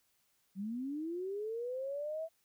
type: linear sweep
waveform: sine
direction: up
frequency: 185 to 659.3 Hz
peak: -36 dBFS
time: 0.55-2.29 s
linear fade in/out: 50 ms
effects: white hiss -75 dBFS RMS until 2.44 s